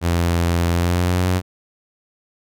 sawtooth tone with pitch glide, 85.6 to 91.22 Hz, F2 to F#2, -34 to -24 cents, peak -12 dBFS, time 0.01-1.42 s, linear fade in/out 50 ms, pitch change +110 cents, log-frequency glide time 0.7-1.27 s, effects none

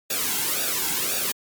white noise with flanger, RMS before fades -25 dBFS, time 0.1-1.32 s, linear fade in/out 5 ms, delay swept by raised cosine 0.95 to 1.7 ms, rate 1.9 Hz, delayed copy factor -0.8, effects MP3 96 kbps

